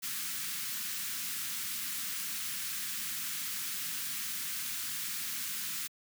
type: band-stop noise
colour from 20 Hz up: white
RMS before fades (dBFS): -37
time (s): 0.02-5.88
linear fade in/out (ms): 20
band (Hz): 240 to 1300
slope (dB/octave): 24
effects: high-pass 150 Hz 12 dB/octave